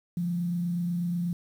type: tone with frequency modulation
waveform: sine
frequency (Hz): 173.9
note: F3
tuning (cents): -7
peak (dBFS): -26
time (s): 0.17-1.33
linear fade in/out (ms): 2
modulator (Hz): 28.2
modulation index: 0.24
effects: 9-bit